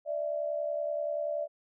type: tone pair together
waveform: sine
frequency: 589.5 / 660 Hz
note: D5 / E5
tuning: +6 / +2 cents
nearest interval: major second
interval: 196 cents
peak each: -31 / -35 dBFS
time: 0.05-1.48 s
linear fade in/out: 50 ms
effects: none